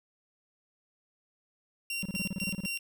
sawtooth tone with tremolo, 2758 Hz, F7, 22 cents flat, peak -29 dBFS, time 1.9-2.79 s, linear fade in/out 2 ms, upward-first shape square, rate 4 Hz, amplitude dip 80%
triangle tone bursts, 190.3 Hz, F#3, 49 cents sharp, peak -29 dBFS, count 12, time 2.03-2.659 s, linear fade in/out 0 ms, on 24 ms, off 31 ms
effects none

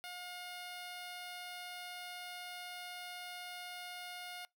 10% pulse tone, 716 Hz, F5, 43 cents sharp, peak -36 dBFS, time 0.04-4.45 s, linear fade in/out 0 ms, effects noise-tail reverb RT60 0.2 s tail -25 dB re dry

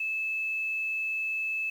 sine tone, 2615 Hz, E7, 15 cents flat, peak -28 dBFS, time 0-1.7 s, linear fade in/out 5 ms, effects 9-bit

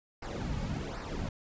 brown noise with flanger, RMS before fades -36 dBFS, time 0.22-1.29 s, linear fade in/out 5 ms, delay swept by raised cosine 0.29 to 2.99 ms, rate 1.3 Hz, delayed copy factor -0.75, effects resampled to 16000 Hz

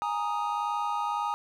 triangle chord, Ab suspended second, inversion none, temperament equal, 830.6 / 932.3 / 1244.5 Hz, Ab5 / Bb5 / Eb6, 0 / 0 / 0 cents, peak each -30 dBFS, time 0.02-1.34 s, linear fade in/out 0 ms, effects none

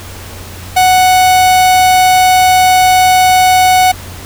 45% pulse tone, 740 Hz, F#5, in tune, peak -5 dBFS, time 0.76-3.92 s, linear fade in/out 10 ms, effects added 89 Hz sine -29 dBFS peak until 4.25 s + pink hiss -30 dBFS RMS until 4.25 s

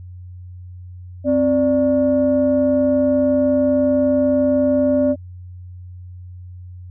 sine tone pair together, 261.8 / 587.3 Hz, C4 / D5, +1 / 0 cents, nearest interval octave + major second, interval 1399 cents, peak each -15 dBFS, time 1.24-5.16 s, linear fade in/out 50 ms, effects tanh soft clip ceiling -7 dBFS + added 90 Hz sine -33 dBFS peak until 6.9 s

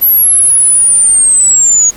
sine linear sweep, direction down, 11870 to 6645 Hz, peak -4 dBFS, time 0.01-1.91 s, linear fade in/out 20 ms, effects pink hiss -34 dBFS RMS until 1.96 s

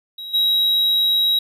triangle tone with level steps, 3842 Hz, B7, 48 cents flat, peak -28 / -13 dBFS, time 0.18-1.39 s, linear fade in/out 5 ms, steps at 0.33 s, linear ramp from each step 20 ms, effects none

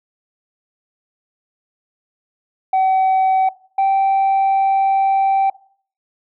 sine tone pair in turn, 760 / 778.7 Hz, F#5 / G5, +46 / -12 cents, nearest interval unison, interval 42 cents, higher second, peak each -10 dBFS, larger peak neither, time 2.73-3.49 / 3.78-5.5 s, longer second, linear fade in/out 5 ms, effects noise-tail reverb RT60 0.5 s tail -21 dB re dry + tanh soft clip ceiling -11 dBFS

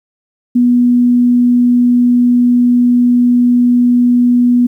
sine tone, 244 Hz, B3, 21 cents flat, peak -6 dBFS, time 0.55-4.67 s, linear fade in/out 10 ms, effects 8-bit

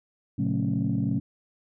sine tone cluster, 114.1 / 137.1 / 182.1 / 218.7 / 274.8 Hz, A#2 / C#3 / F#3 / A3 / C#4, -37 / -19 / -27 / -10 / -15 cents, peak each -29 dBFS, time 0.38-1.2 s, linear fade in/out 10 ms, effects tanh soft clip ceiling -16 dBFS

